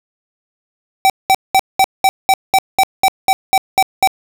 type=tone bursts; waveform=square; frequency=770 Hz; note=G5; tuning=31 cents flat; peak=-8 dBFS; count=13; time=1.05-4.074 s; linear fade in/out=0 ms; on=48 ms; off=200 ms; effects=none